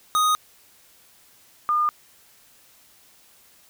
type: tone pair in turn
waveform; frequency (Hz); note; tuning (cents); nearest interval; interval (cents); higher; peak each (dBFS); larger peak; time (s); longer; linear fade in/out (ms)
square / sine; 1244.5 / 1211.9; D#6 / D#6; 0 / -46; unison; 46; first; -18; neither; 0.15-0.35 / 1.69-1.89; neither; 0
effects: white hiss -55 dBFS RMS until 3.69 s